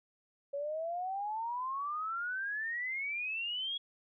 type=exponential sweep; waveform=sine; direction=up; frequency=554.4 to 3352 Hz; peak=-34 dBFS; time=0.53-3.78 s; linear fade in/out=10 ms; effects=none